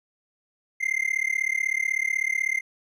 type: tone with amplitude modulation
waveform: triangle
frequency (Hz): 2093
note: C7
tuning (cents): 0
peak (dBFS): -17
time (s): 0.8-2.61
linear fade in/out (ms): 20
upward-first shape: sine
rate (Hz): 36.1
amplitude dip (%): 100
effects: none